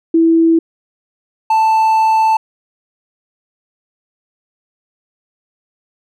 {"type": "tone pair in turn", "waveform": ["sine", "triangle"], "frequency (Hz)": [328.8, 882.4], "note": ["E4", "A5"], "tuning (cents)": [-4, 5], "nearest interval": "octave + perfect fourth", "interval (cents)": 1709, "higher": "second", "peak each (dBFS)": -7, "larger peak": "neither", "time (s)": [[0.14, 0.59], [1.5, 2.37]], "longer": "second", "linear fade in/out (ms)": 5, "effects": []}